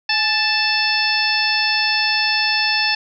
harmonic tone with a mistuned harmonic, 880 Hz, A5, in tune, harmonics 1 / 2 / 3 / 4 / 5 / 6, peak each -25 / -22 / -21 / -27 / -23 / -21 dBFS, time 0.09-2.95 s, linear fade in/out 5 ms, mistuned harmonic 1, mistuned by -71 cents, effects none

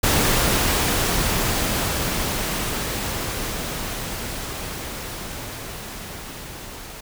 pink noise with level ramp, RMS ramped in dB -18 to -37 dBFS, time 0.03-7.01 s, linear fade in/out 10 ms, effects none

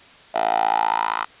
10% pulse tone with high-pass filter sweep, 55.3 Hz, A1, 9 cents sharp, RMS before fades -21 dBFS, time 0.34-1.25 s, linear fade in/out 10 ms, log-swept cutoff 650 to 1100 Hz, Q 7.2, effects white hiss -47 dBFS RMS until 1.4 s + resampled to 8000 Hz

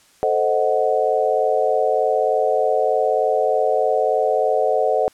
sine chord, A diminished seventh, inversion none, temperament equal, 440 / 523.3 / 622.3 / 740 Hz, A4 / C5 / Eb5 / Gb5, 0 / 0 / 0 / 0 cents, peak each -21 dBFS, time 0.23-5.08 s, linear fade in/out 0 ms, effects white hiss -54 dBFS RMS until 5.13 s + low-pass 10000 Hz 12 dB/octave

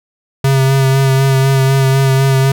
square tone with vibrato, 134.6 Hz, C3, 49 cents sharp, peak -9 dBFS, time 0.44-2.52 s, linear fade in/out 5 ms, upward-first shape sine, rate 4 Hz, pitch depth 21 cents each way, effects none

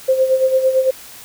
sine tone with tremolo, 523.3 Hz, C5, in tune, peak -9 dBFS, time 0.08-0.91 s, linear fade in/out 10 ms, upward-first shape sine, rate 8.9 Hz, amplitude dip 65%, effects white hiss -38 dBFS RMS until 1.24 s

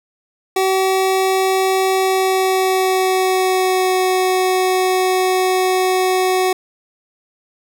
25% pulse tone with pitch glide, 380 to 371.5 Hz, F#4 to F#4, +46 to +7 cents, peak -10 dBFS, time 0.56-6.53 s, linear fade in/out 5 ms, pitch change -39 cents, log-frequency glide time 1.93-3.94 s, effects none

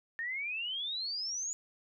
sine exponential sweep, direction up, 1800 to 6970 Hz, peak -34 dBFS, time 0.19-1.53 s, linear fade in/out 0 ms, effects none

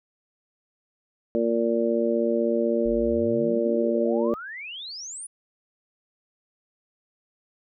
harmonic tone, 116 Hz, A#2, 8 cents flat, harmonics 2 / 3 / 4 / 5, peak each -26 / -26 / -26 / -26 dBFS, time 1.35-4.34 s, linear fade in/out 0 ms
sine exponential sweep, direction up, 39.96 to 10030 Hz, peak -34 dBFS, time 2.85-5.27 s, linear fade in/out 10 ms
effects none

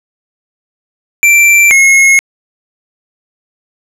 square tone pair in turn, 2349 / 2167 Hz, D7 / C#7, 0 / -40 cents, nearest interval minor second, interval 140 cents, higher first, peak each -4 dBFS, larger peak neither, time 1.23-1.71 / 1.71-2.19 s, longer neither, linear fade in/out 0 ms, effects low-pass 12000 Hz 12 dB/octave

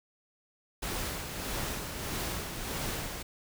pink noise with tremolo, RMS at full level -34 dBFS, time 0.82-3.23 s, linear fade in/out 10 ms, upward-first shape sine, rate 1.6 Hz, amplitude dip 45%, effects none

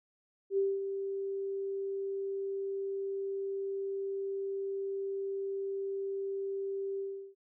sine tone with ADSR envelope, 392 Hz, G4, in tune, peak -25 dBFS, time 0.5-7.35 s, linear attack 75 ms, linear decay 220 ms, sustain -8 dB, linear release 360 ms, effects none

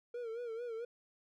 triangle tone with vibrato, 466.2 Hz, A#4, in tune, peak -37 dBFS, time 0.14-0.85 s, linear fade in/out 5 ms, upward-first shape sine, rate 4.5 Hz, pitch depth 85 cents each way, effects none

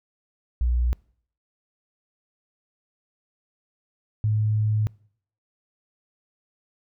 sine tone pair in turn, 60.4 / 107.36 Hz, B1 / A2, -38 / -42 cents, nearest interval minor seventh, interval 996 cents, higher second, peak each -19 dBFS, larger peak neither, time 0.61-0.93 / 4.24-4.87 s, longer second, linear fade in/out 0 ms, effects noise-tail reverb RT60 0.6 s tail -25 dB re dry

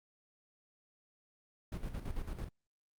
brown noise with tremolo, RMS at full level -38 dBFS, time 1.72-2.49 s, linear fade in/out 5 ms, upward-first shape square, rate 9 Hz, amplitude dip 60%, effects Opus 48 kbps

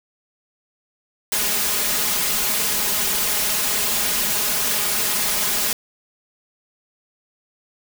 white noise with comb filter, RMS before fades -21 dBFS, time 1.32-5.73 s, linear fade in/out 2 ms, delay 4.8 ms, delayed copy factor +0.85, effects none

